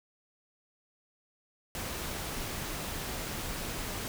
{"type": "noise", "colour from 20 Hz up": "pink", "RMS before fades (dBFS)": -37, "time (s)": [1.75, 4.08], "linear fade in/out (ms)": 0, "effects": []}